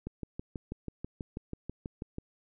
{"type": "click train", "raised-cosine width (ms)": 3, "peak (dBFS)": -24, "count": 14, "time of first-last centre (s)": [0.07, 2.184], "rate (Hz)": 6.15, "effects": []}